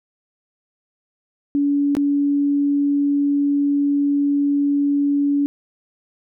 sine tone with dropouts, 285 Hz, C#4, 48 cents sharp, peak -15 dBFS, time 1.55-5.46 s, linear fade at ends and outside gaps 0 ms, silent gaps 1.951-1.968 s, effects none

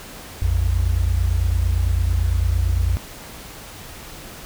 sine tone pair together, 57.98 / 86.9 Hz, A#1 / F2, -9 / -8 cents, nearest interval perfect fifth, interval 701 cents, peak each -18 dBFS, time 0.42-2.97 s, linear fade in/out 0 ms, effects tanh soft clip ceiling -9 dBFS + pink hiss -38 dBFS RMS until 4.45 s

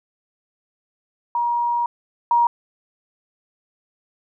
sine tone pair in turn, 951 / 947.2 Hz, A#5 / A#5, +34 / +27 cents, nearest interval unison, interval 7 cents, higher first, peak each -18 / -13 dBFS, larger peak second, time 1.35-1.86 / 2.31-2.47 s, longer first, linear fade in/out 2 ms, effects none

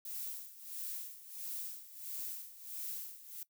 violet noise with tremolo, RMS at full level -41 dBFS, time 0.05-3.43 s, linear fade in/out 2 ms, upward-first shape sine, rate 1.5 Hz, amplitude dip 80%, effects noise-tail reverb RT60 0.1 s tail -19 dB re dry

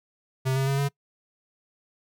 square tone with pitch steps, 131.7 / 134.62 / 137.61 / 140.66 Hz, C3 / C3 / C#3 / C#3, +12 / +50 / -12 / +26 cents, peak -23 dBFS, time 0.45-0.89 s, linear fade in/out 20 ms, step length 110 ms, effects noise-tail reverb RT60 0.1 s tail -24 dB re dry

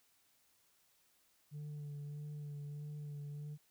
sine tone with vibrato, 146.83 Hz, D3, in tune, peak -40 dBFS, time 1.51-3.58 s, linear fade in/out 50 ms, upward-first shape sine, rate 1.6 Hz, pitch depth 25 cents each way, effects tanh soft clip ceiling -42 dBFS + white hiss -73 dBFS RMS until 3.7 s

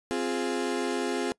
35% pulse chord, F minor, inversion second, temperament equal, 261.6 / 349.2 / 415.3 Hz, C4 / F4 / Ab4, 0 / 0 / 0 cents, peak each -30 dBFS, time 0.11-1.32 s, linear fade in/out 0 ms, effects noise-tail reverb RT60 0.1 s tail -23 dB re dry + resampled to 24000 Hz

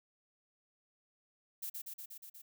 violet noise with echo, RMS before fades -41 dBFS, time 1.62-1.7 s, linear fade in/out 10 ms, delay 120 ms, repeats 6, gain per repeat -2 dB, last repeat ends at 2.42 s, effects none

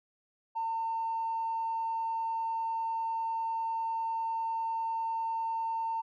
triangle tone with tanh clipping, 905 Hz, A5, 48 cents sharp, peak -30 dBFS, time 0.55-6.02 s, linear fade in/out 20 ms, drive 4 dB, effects none

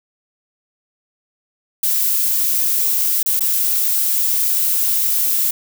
violet noise with dropouts, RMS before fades -17 dBFS, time 1.83-5.51 s, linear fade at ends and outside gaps 5 ms, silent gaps 3.229-3.26 / 3.395-3.406 s, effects none

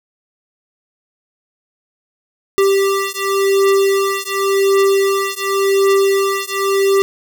square beating tone pair, 392 / 392.9 Hz, G4 / G4, 0 / +4 cents, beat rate 0.9 Hz, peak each -16 dBFS, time 2.58-7.02 s, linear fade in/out 0 ms, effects none

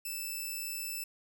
5% pulse tone, 2637 Hz, E7, in tune, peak -27 dBFS, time 0.05-1.04 s, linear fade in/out 5 ms, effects none

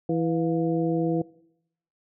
harmonic tone with a mistuned harmonic, 164.81 Hz, E3, in tune, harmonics 1 / 2 / 3 / 4, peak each -27 / -25 / -28 / -35 dBFS, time 0.09-1.22 s, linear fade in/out 5 ms, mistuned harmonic 4, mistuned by +110 cents, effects noise-tail reverb RT60 0.8 s tail -22 dB re dry

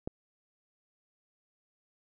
click, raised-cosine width 2 ms, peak -21 dBFS, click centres 0.075 s, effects none

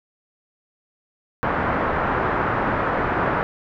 white low-pass noise, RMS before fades -22 dBFS, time 1.43-3.43 s, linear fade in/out 0 ms, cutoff 1500 Hz, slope 24 dB/octave, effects none

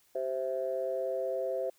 sine chord, C major, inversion second, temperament equal with one note detuned, 387.7 / 523.3 / 659.3 Hz, G4 / C5 / E5, -19 / 0 / 0 cents, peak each -37 / -32 / -35 dBFS, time 0.15-1.7 s, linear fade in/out 5 ms, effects tanh soft clip ceiling -21 dBFS + white hiss -67 dBFS RMS until 1.78 s

